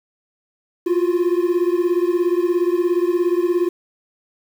triangle beating tone pair, 345.6 / 362.6 Hz, F4 / F#4, -18 / -35 cents, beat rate 17 Hz, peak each -15 / -17 dBFS, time 0.86-3.69 s, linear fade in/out 10 ms, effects tanh soft clip ceiling -7 dBFS + 7-bit

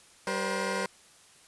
15% pulse tone cluster, 193.6 / 477.9 / 523 Hz, G3 / A#4 / C5, -21 / +43 / -1 cents, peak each -27 / -27 / -27 dBFS, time 0.27-0.86 s, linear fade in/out 2 ms, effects white hiss -57 dBFS RMS until 1.47 s + resampled to 24000 Hz

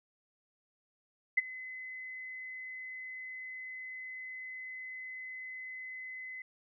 sine tone with ADSR envelope, 2032 Hz, B6, 49 cents sharp, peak -21 dBFS, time 1.37-6.42 s, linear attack 10 ms, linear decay 25 ms, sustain -20 dB, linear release 3 ms, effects none

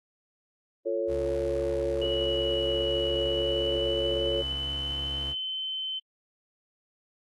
sine chord, F augmented, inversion none, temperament equal with one note detuned, 349.2 / 444.1 / 554.4 Hz, F4 / A4 / C#5, 0 / +16 / 0 cents, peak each -32 / -31 / -29 dBFS, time 0.85-4.43 s, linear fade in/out 20 ms
35% pulse tone with vibrato, 68 Hz, C#2, 33 cents flat, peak -34 dBFS, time 1.07-5.35 s, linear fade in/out 50 ms, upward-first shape square, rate 0.56 Hz, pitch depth 21 cents each way
sine tone with pitch glide, 2933 to 3070 Hz, F#7 to G7, -16 to -37 cents, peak -30 dBFS, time 2.01-6 s, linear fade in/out 20 ms, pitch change +79 cents, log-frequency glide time 3.16-5.59 s
effects AAC 32 kbps

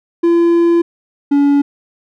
triangle tone pair in turn, 340 / 284.2 Hz, F4 / C#4, -46 / +43 cents, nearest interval minor third, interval 311 cents, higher first, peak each -6 dBFS, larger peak neither, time 0.23-0.82 / 1.31-1.62 s, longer first, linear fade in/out 10 ms, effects none

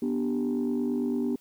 sine chord, G major, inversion first, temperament just, 245 / 294 / 392 Hz, B3 / D4 / G4, -14 / +2 / 0 cents, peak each -26 / -30 / -31 dBFS, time 0.02-1.36 s, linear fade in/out 5 ms, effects tanh soft clip ceiling -20 dBFS + white hiss -62 dBFS RMS until 1.4 s

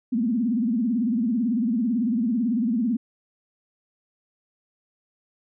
sine tone with vibrato, 233.1 Hz, A#3, in tune, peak -20 dBFS, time 0.12-2.97 s, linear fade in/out 10 ms, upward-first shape sine, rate 18 Hz, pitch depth 180 cents each way, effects none

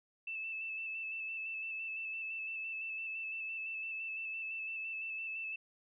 sine tone with vibrato, 2637 Hz, E7, in tune, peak -38 dBFS, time 0.27-5.56 s, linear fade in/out 5 ms, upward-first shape square, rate 5.9 Hz, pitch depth 19 cents each way, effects none

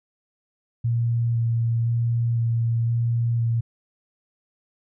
sine tone with vibrato, 116.6 Hz, A#2, 1 cent sharp, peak -19 dBFS, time 0.84-3.61 s, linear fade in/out 10 ms, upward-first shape square, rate 0.98 Hz, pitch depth 11 cents each way, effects none

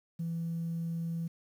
sine tone, 166.6 Hz, E3, 19 cents sharp, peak -31 dBFS, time 0.19-1.28 s, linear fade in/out 10 ms, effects tanh soft clip ceiling -28 dBFS + 10-bit

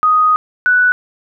sine tone pair in turn, 1247 / 1482.9 Hz, D#6 / F#6, +3 / +3 cents, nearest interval minor third, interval 300 cents, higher second, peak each -8 dBFS, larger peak neither, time 0.03-0.36 / 0.66-0.92 s, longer first, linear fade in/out 0 ms, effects none

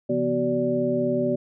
sine tone cluster, 134.3 / 170 / 245.9 / 377.5 / 581 Hz, C3 / F3 / B3 / F#4 / D5, +46 / -46 / -7 / +35 / -19 cents, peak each -33 / -34 / -25 / -26 / -25 dBFS, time 0.09-1.36 s, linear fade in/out 10 ms, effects none

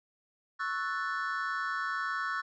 triangle chord, F# minor seventh, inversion second, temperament equal, 1108.7 / 1318.5 / 1480 / 1760 Hz, C#6 / E6 / F#6 / A6, 0 / 0 / 0 / 0 cents, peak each -35 / -35 / -34 / -36 dBFS, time 0.59-2.42 s, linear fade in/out 20 ms, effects resampled to 16000 Hz

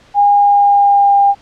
sine tone with pitch glide, 814 to 801.4 Hz, G#5 to G5, -35 to +38 cents, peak -6 dBFS, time 0.14-1.35 s, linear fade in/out 50 ms, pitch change -27 cents, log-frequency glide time 0.33-1.19 s, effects pink hiss -46 dBFS RMS until 1.41 s + low-pass 5000 Hz 12 dB/octave

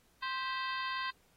harmonic tone with a mistuned harmonic, 523.3 Hz, C5, in tune, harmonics 2 / 3 / 4 / 5 / 6 / 7 / 8 / 9, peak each -37 / -41 / -43 / -45 / -47 / -48 / -49 / -50 dBFS, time 0.22-1.11 s, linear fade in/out 10 ms, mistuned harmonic 4, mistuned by -110 cents, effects pink hiss -69 dBFS RMS until 1.36 s + AAC 48 kbps

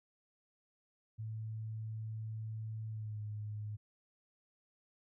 sine tone with pitch glide, 110 to 105.7 Hz, A2 to G#2, 0 to +31 cents, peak -39 dBFS, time 1.18-3.77 s, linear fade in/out 20 ms, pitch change -69 cents, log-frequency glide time 2.89-3.2 s, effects none

